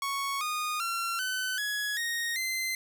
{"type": "tone with pitch steps", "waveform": "sawtooth", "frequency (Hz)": [1108.7, 1230.2, 1365, 1514.5, 1680.5, 1864.6, 2069], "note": ["C#6", "D#6", "F6", "F#6", "G#6", "A#6", "C7"], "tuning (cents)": [0, -20, -40, 40, 20, 0, -20], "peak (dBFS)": -26, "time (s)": [0.02, 2.75], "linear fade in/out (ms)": 2, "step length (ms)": 390, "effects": []}